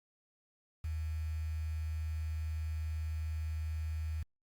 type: tone with quantisation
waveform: sine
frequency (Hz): 78.8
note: D#2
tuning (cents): +23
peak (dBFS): -34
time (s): 0.84-4.23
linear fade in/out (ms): 5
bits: 9
effects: Opus 48 kbps